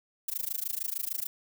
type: noise with amplitude modulation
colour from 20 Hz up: violet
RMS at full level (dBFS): -30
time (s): 0.28-1.27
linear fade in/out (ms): 5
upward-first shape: sine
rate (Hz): 26.6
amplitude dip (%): 100
effects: none